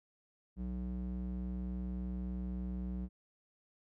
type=tone with band-pass filter; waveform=square; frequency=61.74 Hz; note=B1; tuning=in tune; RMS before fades=-39 dBFS; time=0.56-3.09 s; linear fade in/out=50 ms; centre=140 Hz; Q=2.6; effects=none